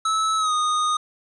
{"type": "tone with pitch glide", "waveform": "square", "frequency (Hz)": [1302, 1236], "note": ["E6", "D#6"], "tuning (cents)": [-22, -12], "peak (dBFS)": -20, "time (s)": [0.05, 0.97], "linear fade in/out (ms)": 5, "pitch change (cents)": -90, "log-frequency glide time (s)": [0.37, 0.53], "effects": ["resampled to 22050 Hz", "9-bit"]}